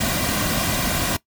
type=noise with comb filter; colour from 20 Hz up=pink; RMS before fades=-22 dBFS; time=0-1.17 s; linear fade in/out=10 ms; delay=2.3 ms; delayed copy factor=-0.55; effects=noise-tail reverb RT60 0.1 s tail -19 dB re dry